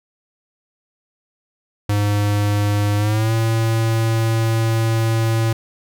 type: tone with pitch glide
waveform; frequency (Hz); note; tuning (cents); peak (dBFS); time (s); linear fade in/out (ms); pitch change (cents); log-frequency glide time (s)
square; 103 to 112.97; G#2 to A2; -14 to +46; -16; 1.89-5.53; 5; +160; 2.97-3.33
effects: none